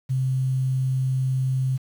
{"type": "tone", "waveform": "sine", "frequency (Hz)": 130.81, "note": "C3", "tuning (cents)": 0, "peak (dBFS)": -20, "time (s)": [0.09, 1.78], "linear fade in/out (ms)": 20, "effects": ["8-bit"]}